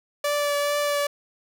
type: tone with vibrato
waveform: sawtooth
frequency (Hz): 580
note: D5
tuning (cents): -22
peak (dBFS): -18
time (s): 0.24-1.07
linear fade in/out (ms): 5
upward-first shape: triangle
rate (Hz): 2.3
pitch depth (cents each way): 16
effects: none